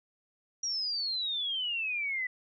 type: exponential sweep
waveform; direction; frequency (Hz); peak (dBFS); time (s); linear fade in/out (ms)
sine; down; 5750 to 1972; -30; 0.63-2.27; 5
effects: none